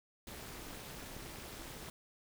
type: noise with amplitude modulation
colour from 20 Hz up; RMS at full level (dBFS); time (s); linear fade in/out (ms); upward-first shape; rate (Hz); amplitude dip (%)
pink; -44; 0.27-1.9; 2; sine; 296; 90
effects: none